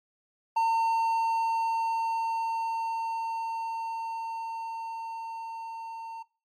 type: tone with level ramp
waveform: triangle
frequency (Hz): 908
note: A#5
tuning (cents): -46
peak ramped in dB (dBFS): -19 to -34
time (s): 0.56-6.23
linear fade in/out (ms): 10
effects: noise-tail reverb RT60 0.3 s tail -20 dB re dry + MP3 64 kbps